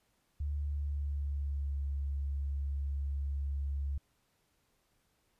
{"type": "tone with pitch glide", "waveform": "sine", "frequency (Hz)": [72.7, 69.98], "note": ["D2", "C#2"], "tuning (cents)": [-17, 17], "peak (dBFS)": -32, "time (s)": [0.4, 3.98], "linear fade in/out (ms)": 5, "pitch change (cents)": -66, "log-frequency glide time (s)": [0.54, 1.81], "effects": ["pink hiss -75 dBFS RMS until 5.39 s", "resampled to 32000 Hz"]}